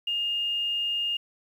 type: tone with quantisation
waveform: sine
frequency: 2830 Hz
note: F7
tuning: 22 cents sharp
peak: -25 dBFS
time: 0.07-1.17 s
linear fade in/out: 5 ms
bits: 9
effects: none